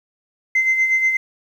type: tone with tremolo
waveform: sine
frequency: 2070 Hz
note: C7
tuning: 19 cents flat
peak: -11 dBFS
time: 0.55-1.17 s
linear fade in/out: 5 ms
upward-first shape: sine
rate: 8.3 Hz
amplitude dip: 55%
effects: tanh soft clip ceiling -10 dBFS + 8-bit